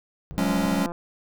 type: low-pass noise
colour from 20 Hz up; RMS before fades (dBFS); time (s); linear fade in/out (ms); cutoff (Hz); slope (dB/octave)
white; -39; 0.31-0.8; 0; 160; 12
type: chord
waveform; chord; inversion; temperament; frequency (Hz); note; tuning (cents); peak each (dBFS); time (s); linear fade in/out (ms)
square; F# suspended second; none; equal; 185 / 207.7 / 277.2; F#3 / G#3 / C#4; 0 / 0 / 0; -27; 0.38-0.86; 0
type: click train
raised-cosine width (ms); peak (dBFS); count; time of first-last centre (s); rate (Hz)
1; -20; 92; 0.39-0.919; 172
effects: none